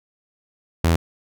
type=tone; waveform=sawtooth; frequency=83.1 Hz; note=E2; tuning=15 cents sharp; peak=-11 dBFS; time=0.84-0.96 s; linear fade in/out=5 ms; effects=none